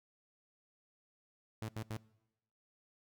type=tone bursts; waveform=sawtooth; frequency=110 Hz; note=A2; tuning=in tune; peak=-35 dBFS; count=3; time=1.62-1.97 s; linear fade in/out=0 ms; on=66 ms; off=76 ms; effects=noise-tail reverb RT60 0.9 s tail -22 dB re dry